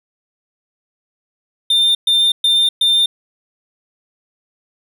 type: tone bursts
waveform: triangle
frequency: 3603 Hz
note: A7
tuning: 40 cents sharp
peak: -9 dBFS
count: 4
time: 1.7-3.06 s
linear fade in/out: 5 ms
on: 250 ms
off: 120 ms
effects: none